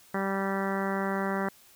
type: harmonic tone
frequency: 194.8 Hz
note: G3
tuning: 11 cents flat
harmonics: 1 / 2 / 3 / 4 / 5 / 6 / 7 / 8 / 9 / 10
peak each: -31 / -34 / -36 / -37 / -38 / -39 / -39 / -40 / -41 / -41 dBFS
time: 0.14-1.49 s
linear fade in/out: 5 ms
effects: white hiss -57 dBFS RMS until 1.75 s